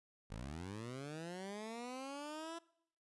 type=linear sweep; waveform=15% pulse; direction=up; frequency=47.7 to 338.2 Hz; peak=-38 dBFS; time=0.3-2.59 s; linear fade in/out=10 ms; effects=noise-tail reverb RT60 0.7 s tail -22 dB re dry + resampled to 24000 Hz